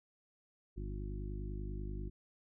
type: harmonic tone with a mistuned harmonic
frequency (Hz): 50.2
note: G1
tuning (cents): +42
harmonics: 1 / 2 / 3 / 4 / 5 / 6 / 7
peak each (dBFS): -40 / -46 / -50 / -51 / -55 / -54 / -51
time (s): 0.76-2.1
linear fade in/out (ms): 20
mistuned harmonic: 7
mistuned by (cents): +18
effects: none